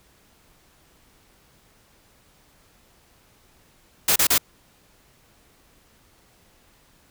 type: noise bursts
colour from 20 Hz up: white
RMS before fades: -18 dBFS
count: 3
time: 4.08-4.381 s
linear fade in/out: 5 ms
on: 79 ms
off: 32 ms
effects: pink hiss -58 dBFS RMS until 7.1 s